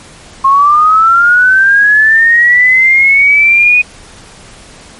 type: linear sweep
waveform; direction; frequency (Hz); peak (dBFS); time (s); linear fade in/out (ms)
sine; up; 1070 to 2489; -3; 0.44-3.82; 10
effects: pink hiss -35 dBFS RMS until 4.99 s + MP3 48 kbps